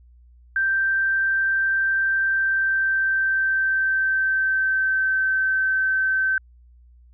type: tone with pitch glide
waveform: sine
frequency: 1568 to 1542.8 Hz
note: G6 to G6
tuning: 0 to -28 cents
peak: -18 dBFS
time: 0.56-6.38 s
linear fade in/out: 2 ms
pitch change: -28 cents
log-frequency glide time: 2.24-5.24 s
effects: added 60 Hz sine -48 dBFS peak until 7.13 s